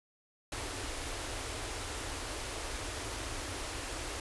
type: band-stop noise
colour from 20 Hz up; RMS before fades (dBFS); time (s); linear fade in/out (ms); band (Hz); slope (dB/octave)
pink; -39; 0.52-4.2; 2; 120 to 260; 48
effects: resampled to 24000 Hz